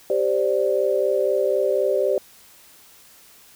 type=chord; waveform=sine; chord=G suspended fourth; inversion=none; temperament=equal; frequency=392 / 523.3 / 587.3 Hz; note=G4 / C5 / D5; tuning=0 / 0 / 0 cents; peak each=-22 dBFS; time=0.1-2.18 s; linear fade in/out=2 ms; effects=white hiss -50 dBFS RMS until 3.55 s